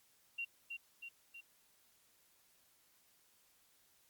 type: tone with echo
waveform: sine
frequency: 2758 Hz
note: F7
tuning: 22 cents flat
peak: -38 dBFS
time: 0.38-0.45 s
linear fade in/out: 10 ms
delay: 320 ms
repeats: 3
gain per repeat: -4 dB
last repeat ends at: 1.41 s
effects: white hiss -71 dBFS RMS until 4.09 s + Opus 48 kbps